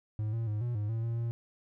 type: tone with pitch steps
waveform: triangle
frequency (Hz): 107.4 / 114.5 / 105.7 / 120.6 / 104.4 / 113.3 / 115.9 / 116.8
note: A2 / A#2 / G#2 / B2 / G#2 / A#2 / A#2 / A#2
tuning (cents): -41 / -31 / +31 / -41 / +10 / -49 / -10 / +4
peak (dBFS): -28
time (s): 0.19-1.31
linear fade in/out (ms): 0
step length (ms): 140
effects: none